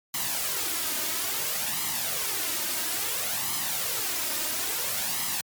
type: noise with flanger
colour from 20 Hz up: white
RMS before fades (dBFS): -29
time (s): 0.14-5.41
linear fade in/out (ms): 2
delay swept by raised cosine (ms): 0.97 to 3.27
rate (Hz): 0.59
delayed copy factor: +0.6
effects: high-pass 100 Hz 12 dB/octave + MP3 96 kbps